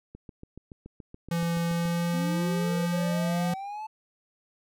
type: click train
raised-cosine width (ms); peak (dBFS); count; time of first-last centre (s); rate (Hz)
3; -30; 13; 0.15-1.855; 7.04
type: tone with pitch glide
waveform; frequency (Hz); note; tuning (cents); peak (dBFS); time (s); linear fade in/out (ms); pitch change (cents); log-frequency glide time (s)
square; 169.2 to 173.46; E3 to F3; +45 to -11; -26; 1.31-3.54; 5; +44; 1.64-2.38
type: linear sweep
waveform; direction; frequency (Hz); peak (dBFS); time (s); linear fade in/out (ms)
triangle; up; 238.4 to 880; -32; 2.13-3.87; 10
effects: none